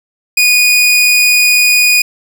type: tone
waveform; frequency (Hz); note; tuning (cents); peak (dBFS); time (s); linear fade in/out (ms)
sawtooth; 2466; D#7; -16; -3; 0.37-2.02; 5
effects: 7-bit